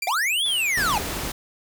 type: tone with exponential decay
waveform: sawtooth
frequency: 2361 Hz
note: D7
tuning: 9 cents sharp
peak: -19 dBFS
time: 0.02-0.16 s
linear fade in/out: 5 ms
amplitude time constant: 30 ms
type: linear two-way sweep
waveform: square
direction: up then down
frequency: 662 to 3520 to 777 Hz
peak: -21 dBFS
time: 0.07-0.98 s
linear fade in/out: 2 ms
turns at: 0.45 s
type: click train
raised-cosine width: 0.2 ms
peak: -24 dBFS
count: 67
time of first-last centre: 0.46-0.956 s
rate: 133 Hz
type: noise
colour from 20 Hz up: pink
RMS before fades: -29 dBFS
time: 0.77-1.32 s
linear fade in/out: 5 ms
effects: none